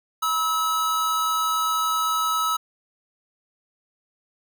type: tone pair together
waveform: square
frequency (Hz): 970 / 1294.8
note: B5 / E6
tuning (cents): -31 / -31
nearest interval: perfect fourth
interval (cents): 500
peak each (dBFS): -31 / -22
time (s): 0.22-2.57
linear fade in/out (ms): 10
effects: none